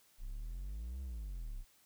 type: exponential two-way sweep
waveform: triangle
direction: up then down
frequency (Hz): 30.31 to 68 to 30.31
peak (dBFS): -38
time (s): 0.18-1.65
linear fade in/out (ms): 50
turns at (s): 1.02
effects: white hiss -68 dBFS RMS until 1.85 s